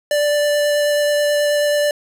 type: tone with vibrato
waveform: square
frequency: 587.3 Hz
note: D5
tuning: in tune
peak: -15 dBFS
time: 0.11-1.91 s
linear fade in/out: 2 ms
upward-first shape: sine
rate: 9.3 Hz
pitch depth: 8 cents each way
effects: resampled to 32000 Hz + 7-bit